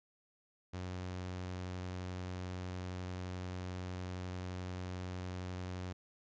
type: tone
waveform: sawtooth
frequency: 91.2 Hz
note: F#2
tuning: 24 cents flat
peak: -36 dBFS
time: 0.73-5.93 s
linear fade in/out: 10 ms
effects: resampled to 16000 Hz